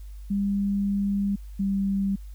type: tone pair in turn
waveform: sine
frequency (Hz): 200 / 196.45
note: G3 / G3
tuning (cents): +35 / +4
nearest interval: unison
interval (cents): 31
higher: first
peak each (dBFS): -22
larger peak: neither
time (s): 0.3-1.36 / 1.59-2.16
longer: first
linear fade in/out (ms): 10
effects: added 50 Hz sine -37 dBFS peak until 2.34 s + white hiss -61 dBFS RMS until 2.34 s